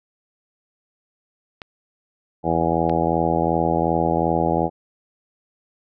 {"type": "clicks", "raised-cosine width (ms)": 0.3, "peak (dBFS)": -18, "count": 2, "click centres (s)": [1.618, 2.896]}
{"type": "harmonic tone", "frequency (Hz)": 82.7, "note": "E2", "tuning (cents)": 6, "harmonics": [1, 2, 3, 4, 5, 6, 7, 8, 9, 10], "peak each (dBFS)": [-31, -25, -28, -25, -28, -26, -27, -29, -25, -25], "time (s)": [2.43, 4.7], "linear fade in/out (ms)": 50}
{"effects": []}